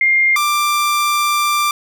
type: tone pair in turn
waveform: sine / sawtooth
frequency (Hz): 2115 / 1182.2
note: C7 / D6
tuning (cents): +18 / +11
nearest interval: minor seventh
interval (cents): 1007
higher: first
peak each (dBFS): -10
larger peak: neither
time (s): 0.01-0.36 / 0.36-1.71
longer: second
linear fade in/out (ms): 2
effects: none